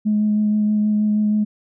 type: tone with vibrato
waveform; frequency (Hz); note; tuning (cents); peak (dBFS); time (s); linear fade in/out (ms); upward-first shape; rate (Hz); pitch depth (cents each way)
sine; 211.3; G#3; +30; -14; 0.05-1.45; 20; sine; 6.3; 12
effects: tanh soft clip ceiling -10 dBFS